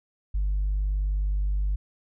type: tone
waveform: sine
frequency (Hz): 49.59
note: G1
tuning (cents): +21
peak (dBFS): -21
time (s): 0.34-1.76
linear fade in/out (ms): 10
effects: tanh soft clip ceiling -20 dBFS